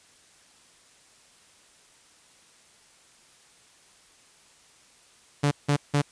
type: tone bursts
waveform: sawtooth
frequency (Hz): 144.5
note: D3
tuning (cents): -28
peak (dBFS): -16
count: 3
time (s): 5.43-6.019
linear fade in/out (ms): 10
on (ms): 83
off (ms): 170
effects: white hiss -57 dBFS RMS until 6.11 s + resampled to 22050 Hz